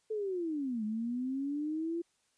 sine linear two-way sweep, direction down then up, 443.7 to 210 to 343.3 Hz, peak -32 dBFS, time 0.1-2.02 s, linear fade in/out 10 ms, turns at 0.84 s, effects white hiss -74 dBFS RMS until 2.37 s + resampled to 22050 Hz

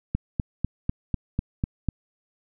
click train, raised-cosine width 5 ms, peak -11 dBFS, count 8, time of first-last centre 0.15-1.887 s, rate 4.03 Hz, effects none

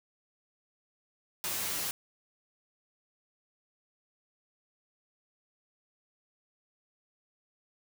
white noise with comb filter, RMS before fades -34 dBFS, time 1.44-1.91 s, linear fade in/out 0 ms, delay 11 ms, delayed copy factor +0.95, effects none

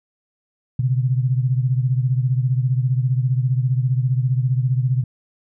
sine beating tone pair, 125.1 / 140.1 Hz, B2 / C#3, +23 / +19 cents, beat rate 15 Hz, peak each -17 / -22 dBFS, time 0.79-5.04 s, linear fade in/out 5 ms, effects none

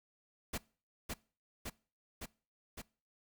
pink noise with echo, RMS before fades -38 dBFS, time 0.53-0.58 s, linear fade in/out 10 ms, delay 560 ms, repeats 4, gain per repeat -2 dB, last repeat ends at 2.82 s, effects noise-tail reverb RT60 0.4 s tail -23 dB re dry

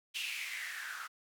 blue noise with band-pass filter sweep, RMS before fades -41 dBFS, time 0.14-1.08 s, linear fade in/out 20 ms, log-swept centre 2900 to 1300 Hz, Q 6.5, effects none

